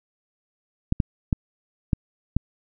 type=clicks; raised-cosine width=5 ms; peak=-7 dBFS; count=5; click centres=0.924 / 1.002 / 1.328 / 1.932 / 2.366 s; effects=none